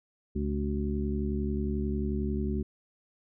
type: harmonic tone with a mistuned harmonic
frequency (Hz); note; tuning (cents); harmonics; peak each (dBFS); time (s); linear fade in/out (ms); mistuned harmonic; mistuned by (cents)
71.2; C#2; +47; 1 / 2 / 3 / 4 / 5; -31 / -38 / -32 / -39 / -36; 0.35-2.63; 10; 5; +78
effects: none